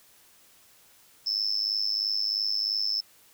sine tone with amplitude modulation, 5274 Hz, E8, in tune, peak -20 dBFS, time 1.26-3.01 s, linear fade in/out 10 ms, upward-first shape sine, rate 103 Hz, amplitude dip 100%, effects tanh soft clip ceiling -17 dBFS + white hiss -58 dBFS RMS until 3.33 s

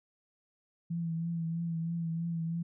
sine tone with vibrato, 166.5 Hz, E3, 18 cents sharp, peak -31 dBFS, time 0.9-2.63 s, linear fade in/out 10 ms, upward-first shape triangle, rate 3.1 Hz, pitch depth 38 cents each way, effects none

